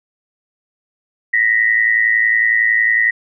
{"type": "tone pair together", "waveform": "sine", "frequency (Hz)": [1864.7, 1975.6], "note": ["A#6", "B6"], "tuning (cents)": [0, 0], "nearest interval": "minor second", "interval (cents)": 100, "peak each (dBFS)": -14, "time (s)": [1.33, 3.11], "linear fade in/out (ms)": 10, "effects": []}